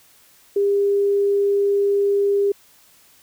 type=tone; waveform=sine; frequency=401.7 Hz; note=G4; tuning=42 cents sharp; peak=-15 dBFS; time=0.56-2.52 s; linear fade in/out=5 ms; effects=white hiss -53 dBFS RMS until 3.22 s